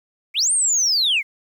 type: linear two-way sweep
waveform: sine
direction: up then down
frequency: 2030 to 8960 to 2030 Hz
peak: -14 dBFS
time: 0.34-1.23 s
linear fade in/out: 50 ms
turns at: 0.52 s
effects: tanh soft clip ceiling -13 dBFS + 9-bit